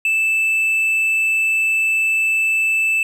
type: tone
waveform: triangle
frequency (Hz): 2637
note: E7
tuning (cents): 0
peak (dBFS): -13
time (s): 0.05-3.03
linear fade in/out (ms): 2
effects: none